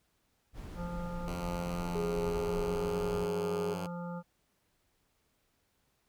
brown noise, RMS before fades -42 dBFS, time 0.53-3.28 s, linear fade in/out 50 ms
harmonic tone, 174.1 Hz, F3, 5 cents flat, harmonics 1 / 3 / 5 / 7 / 8, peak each -38 / -44 / -47 / -50 / -53 dBFS, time 0.75-4.23 s, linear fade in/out 50 ms
5% pulse tone with pitch glide, 87.31 to 93.58 Hz, F2 to F#2, 0 to +20 cents, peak -28 dBFS, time 1.27-3.87 s, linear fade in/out 10 ms, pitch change +120 cents, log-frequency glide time 2.21-3.22 s
sine tone, 415.3 Hz, G#4, in tune, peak -32 dBFS, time 1.95-3.74 s, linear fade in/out 5 ms
effects pink hiss -75 dBFS RMS until 6.08 s

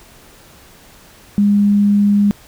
sine tone, 203.9 Hz, G#3, 32 cents flat, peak -9 dBFS, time 1.38-2.31 s, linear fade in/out 0 ms, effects pink hiss -44 dBFS RMS until 2.47 s

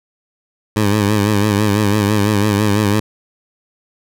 15% pulse tone with vibrato, 103.83 Hz, G#2, in tune, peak -6 dBFS, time 0.76-3 s, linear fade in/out 5 ms, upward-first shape sine, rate 6 Hz, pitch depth 68 cents each way, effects none

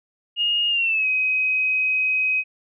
sine tone with pitch glide, 2852 to 2526 Hz, F7 to D#7, +36 to +26 cents, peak -18 dBFS, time 0.36-2.44 s, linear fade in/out 50 ms, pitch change -210 cents, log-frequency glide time 0.69-1.07 s, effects none

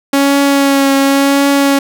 sawtooth tone with vibrato, 277.2 Hz, C#4, in tune, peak -4 dBFS, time 0.13-1.79 s, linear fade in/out 5 ms, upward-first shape triangle, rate 0.92 Hz, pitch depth 23 cents each way, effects none

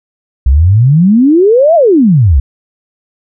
sine exponential two-way sweep, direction up then down, 60.6 to 698 to 60.6 Hz, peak -3 dBFS, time 0.46-2.4 s, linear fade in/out 5 ms, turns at 1.75 s, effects none

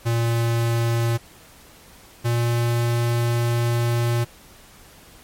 square tone pair in turn, 116.54 / 118.37 Hz, A#2 / A#2, 0 / +27 cents, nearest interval unison, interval 27 cents, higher second, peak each -19 dBFS, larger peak neither, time 0.05-1.18 / 2.24-4.25 s, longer second, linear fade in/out 20 ms, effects pink hiss -48 dBFS RMS until 5.23 s + MP3 64 kbps

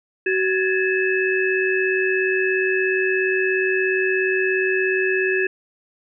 sine tone cluster, 377.5 / 1670 / 1767 / 2597 Hz, F#4 / G#6 / A6 / E7, +35 / +9 / +7 / -26 cents, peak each -20 / -23 / -27 / -25 dBFS, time 0.26-5.47 s, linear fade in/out 5 ms, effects none

